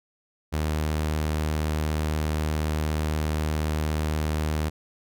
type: tone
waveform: sawtooth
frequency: 77 Hz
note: D#2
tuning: 17 cents flat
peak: -20 dBFS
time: 0.52-4.7 s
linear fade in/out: 20 ms
effects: none